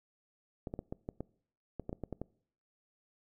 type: clicks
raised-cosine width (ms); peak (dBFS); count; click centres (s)
2; -25; 12; 0.672 / 0.739 / 0.791 / 0.925 / 1.089 / 1.206 / 1.797 / 1.894 / 1.929 / 2.037 / 2.127 / 2.216
effects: noise-tail reverb RT60 0.6 s tail -23 dB re dry